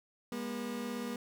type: tone pair together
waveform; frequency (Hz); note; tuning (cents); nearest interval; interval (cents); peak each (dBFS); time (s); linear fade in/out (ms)
30% pulse; 203.9 / 240.9; G#3 / B3; -32 / -43; minor third; 289; -39 / -35; 0.32-1.16; 2
effects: none